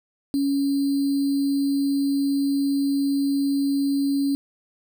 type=tone with sample-and-hold; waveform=sine; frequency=278.7 Hz; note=C#4; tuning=9 cents sharp; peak=-19 dBFS; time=0.34-4.35 s; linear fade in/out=0 ms; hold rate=4410 Hz; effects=none